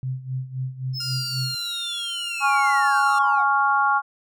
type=tone with tremolo; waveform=sine; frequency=130 Hz; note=C3; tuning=11 cents flat; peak=-23 dBFS; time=0.03-1.55 s; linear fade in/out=0 ms; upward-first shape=sine; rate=3.8 Hz; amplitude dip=80%
type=linear sweep; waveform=triangle; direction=down; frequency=5274 to 670 Hz; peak=-26 dBFS; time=0.93-3.45 s; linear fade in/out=50 ms
type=tone with pitch glide; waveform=10% pulse; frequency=1400 to 1387.1 Hz; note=F6 to F6; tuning=+4 to -12 cents; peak=-24 dBFS; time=1-3.19 s; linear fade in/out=5 ms; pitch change=-16 cents; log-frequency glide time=1.3-2.64 s
type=chord; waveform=sine; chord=Db major; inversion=second; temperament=equal; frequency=830.6 / 1108.7 / 1396.9 Hz; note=Ab5 / Db6 / F6; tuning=0 / 0 / 0 cents; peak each=-21 dBFS; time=2.4-4.02 s; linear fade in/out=50 ms
effects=none